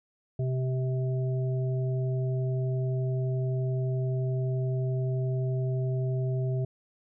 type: harmonic tone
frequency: 129.4 Hz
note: C3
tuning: 19 cents flat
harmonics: 1 / 3 / 5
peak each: -26 / -36 / -40 dBFS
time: 0.39-6.65 s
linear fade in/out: 5 ms
effects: none